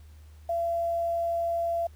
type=tone with quantisation; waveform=sine; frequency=678 Hz; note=E5; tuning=49 cents sharp; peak=-25 dBFS; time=0.49-1.87 s; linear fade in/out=5 ms; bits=9; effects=added 76 Hz sine -47 dBFS peak until 1.95 s + pink hiss -63 dBFS RMS until 1.95 s